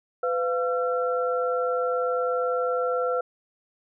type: tone cluster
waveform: sine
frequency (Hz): 503 / 694 / 1355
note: B4 / F5 / E6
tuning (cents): +32 / -11 / +47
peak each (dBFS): -24 / -31 / -29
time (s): 0.23-3.21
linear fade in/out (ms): 5
effects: none